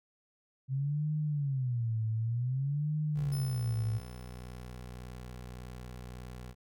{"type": "tone with vibrato", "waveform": "sine", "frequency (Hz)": 129.9, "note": "C3", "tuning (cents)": -12, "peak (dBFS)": -29, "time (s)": [0.68, 4.01], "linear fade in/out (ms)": 50, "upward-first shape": "sine", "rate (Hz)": 0.54, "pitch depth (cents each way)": 280}
{"type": "tone", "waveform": "20% pulse", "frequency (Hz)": 61.74, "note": "B1", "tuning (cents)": 0, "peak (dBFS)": -38, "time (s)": [3.14, 6.55], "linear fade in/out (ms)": 50}
{"type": "tone with exponential decay", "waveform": "10% pulse", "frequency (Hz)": 5270, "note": "E8", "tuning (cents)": -1, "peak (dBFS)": -38, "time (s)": [3.32, 5.16], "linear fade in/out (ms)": 5, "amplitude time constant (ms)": 400}
{"effects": []}